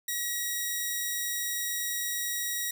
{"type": "tone", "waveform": "5% pulse", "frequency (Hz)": 1909, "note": "A#6", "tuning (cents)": 41, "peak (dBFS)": -19, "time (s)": [0.08, 2.71], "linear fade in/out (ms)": 5, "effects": []}